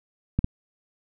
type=clicks; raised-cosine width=5 ms; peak=-9 dBFS; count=2; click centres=0.39 / 0.444 s; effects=none